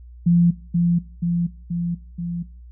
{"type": "tone with echo", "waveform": "sine", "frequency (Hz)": 172.3, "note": "F3", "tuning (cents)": -23, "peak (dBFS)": -12, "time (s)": [0.26, 0.51], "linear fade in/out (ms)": 10, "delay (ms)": 480, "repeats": 4, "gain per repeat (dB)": -3, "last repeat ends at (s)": 2.43, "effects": ["noise-tail reverb RT60 0.4 s tail -19 dB re dry", "added 60 Hz sine -39 dBFS peak until 2.71 s"]}